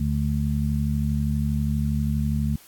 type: harmonic tone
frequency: 72.4 Hz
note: D2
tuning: 24 cents flat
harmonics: 1 / 2 / 3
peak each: -25 / -25 / -26 dBFS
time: 0-2.56 s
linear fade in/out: 5 ms
effects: white hiss -51 dBFS RMS until 2.67 s + AAC 64 kbps